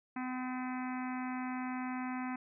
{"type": "harmonic tone with a mistuned harmonic", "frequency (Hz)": 254.2, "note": "C4", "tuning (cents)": -50, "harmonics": [1, 3, 4, 5, 6, 7, 8, 9, 10], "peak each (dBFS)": [-37, -44, -46, -49, -50, -53, -50, -55, -54], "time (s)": [0.16, 2.36], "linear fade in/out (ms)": 5, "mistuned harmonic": 6, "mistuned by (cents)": 17, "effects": []}